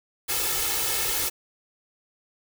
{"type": "noise with comb filter", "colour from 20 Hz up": "white", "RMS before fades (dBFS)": -26, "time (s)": [0.28, 1.3], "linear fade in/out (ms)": 20, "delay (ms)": 2.3, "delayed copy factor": 0.95, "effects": []}